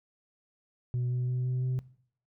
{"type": "tone with pitch steps", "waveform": "sine", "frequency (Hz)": [123.47, 124.62, 125.77, 126.94, 128.12], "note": ["B2", "B2", "B2", "B2", "C3"], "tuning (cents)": [0, 16, 32, 48, -36], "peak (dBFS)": -25, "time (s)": [0.94, 1.79], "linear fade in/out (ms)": 0, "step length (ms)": 170, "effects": ["noise-tail reverb RT60 0.6 s tail -21 dB re dry", "tanh soft clip ceiling -26 dBFS"]}